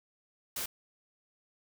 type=noise; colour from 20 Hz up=white; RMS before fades=-36 dBFS; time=0.56-0.66 s; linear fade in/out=5 ms; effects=none